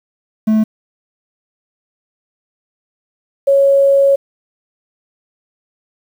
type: tone pair in turn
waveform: triangle / sine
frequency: 217.5 / 553.3 Hz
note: A3 / C#5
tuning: -20 / -3 cents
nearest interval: octave + major third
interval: 1617 cents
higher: second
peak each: -7 dBFS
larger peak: neither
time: 0.47-0.64 / 3.47-4.16 s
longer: second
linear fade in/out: 10 ms
effects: 7-bit